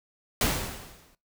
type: noise with exponential decay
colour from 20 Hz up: pink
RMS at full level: -22 dBFS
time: 0.41-1.15 s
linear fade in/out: 2 ms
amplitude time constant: 160 ms
effects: noise-tail reverb RT60 0.2 s tail -20 dB re dry